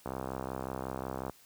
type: click train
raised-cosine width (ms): 1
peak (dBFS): -22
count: 82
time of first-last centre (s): 0.06-1.297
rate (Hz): 65.5
effects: white hiss -60 dBFS RMS until 1.45 s + high-pass 60 Hz 12 dB/octave